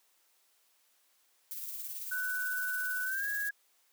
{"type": "noise with tremolo", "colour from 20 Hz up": "violet", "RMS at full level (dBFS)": -39, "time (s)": [1.51, 3.49], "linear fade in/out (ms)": 0, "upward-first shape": "triangle", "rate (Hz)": 18, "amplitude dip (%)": 45}
{"type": "tone with pitch glide", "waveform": "sine", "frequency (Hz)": [1493, 1656.6], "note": ["F#6", "G#6"], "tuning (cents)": [15, -5], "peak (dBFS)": -32, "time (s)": [2.11, 3.51], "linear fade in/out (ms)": 10, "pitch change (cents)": 180, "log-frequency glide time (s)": [3.04, 3.27]}
{"effects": ["white hiss -70 dBFS RMS until 3.92 s", "high-pass 400 Hz 12 dB/octave"]}